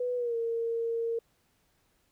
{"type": "tone with pitch glide", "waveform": "sine", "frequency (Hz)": [493.9, 460.8], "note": ["B4", "A#4"], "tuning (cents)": [0, -20], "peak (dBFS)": -28, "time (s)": [0, 1.19], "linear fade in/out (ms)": 5, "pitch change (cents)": -120, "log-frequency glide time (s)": [0.16, 0.36], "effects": ["pink hiss -71 dBFS RMS until 2.11 s"]}